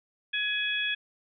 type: harmonic tone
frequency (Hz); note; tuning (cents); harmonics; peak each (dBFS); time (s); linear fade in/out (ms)
840; G#5; +19; 2 / 3 / 4; -31 / -31 / -31; 0.33-0.95; 10
effects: none